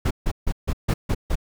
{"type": "noise bursts", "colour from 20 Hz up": "brown", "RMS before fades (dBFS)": -20, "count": 7, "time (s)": [0.05, 1.356], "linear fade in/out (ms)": 10, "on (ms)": 58, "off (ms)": 150, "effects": []}